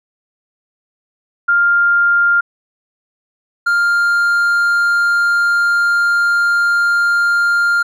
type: tone pair in turn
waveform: sine / triangle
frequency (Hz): 1400 / 1400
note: F6 / F6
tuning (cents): +4 / +4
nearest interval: unison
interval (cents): 0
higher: neither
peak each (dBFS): -9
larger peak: neither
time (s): 1.48-2.41 / 3.66-7.83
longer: second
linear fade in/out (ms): 10
effects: none